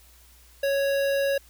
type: tone with notch filter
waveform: square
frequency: 554.4 Hz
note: C#5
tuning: in tune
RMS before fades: -24 dBFS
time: 0.63-1.38 s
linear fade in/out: 5 ms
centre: 7500 Hz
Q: 1.2
effects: added 60 Hz sine -54 dBFS peak until 1.49 s + white hiss -56 dBFS RMS until 1.49 s